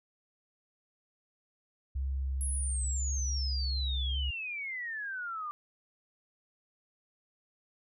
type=tone with vibrato; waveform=sine; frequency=67 Hz; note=C2; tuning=42 cents sharp; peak=-30 dBFS; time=1.95-4.31 s; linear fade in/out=10 ms; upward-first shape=sine; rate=1.8 Hz; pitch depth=9 cents each way
type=exponential sweep; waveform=sine; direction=down; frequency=10970 to 1181 Hz; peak=-35 dBFS; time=2.41-5.51 s; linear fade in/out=0 ms
effects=none